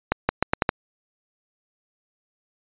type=accelerating click train; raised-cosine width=0.5 ms; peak=-3 dBFS; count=6; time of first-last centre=0.12-0.691 s; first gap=170 ms; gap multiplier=0.8; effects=resampled to 8000 Hz